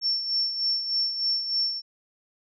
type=tone with tremolo; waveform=sine; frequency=5430 Hz; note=F8; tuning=50 cents flat; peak=-21 dBFS; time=0.01-1.82 s; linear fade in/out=50 ms; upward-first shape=sine; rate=3.3 Hz; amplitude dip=60%; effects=none